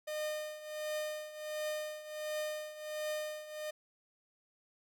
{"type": "tone with tremolo", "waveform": "45% pulse", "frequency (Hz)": 610, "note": "D#5", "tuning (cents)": -34, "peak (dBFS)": -34, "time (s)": [0.07, 3.71], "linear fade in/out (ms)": 10, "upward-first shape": "triangle", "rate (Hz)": 1.4, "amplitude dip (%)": 80, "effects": []}